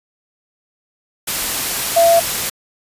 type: tone in noise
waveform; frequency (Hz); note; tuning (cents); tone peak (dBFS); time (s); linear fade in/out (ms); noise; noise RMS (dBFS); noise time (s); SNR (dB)
sine; 675; E5; +41; -8; 1.96-2.2; 10; white; -20; 1.27-2.5; +9
effects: resampled to 32000 Hz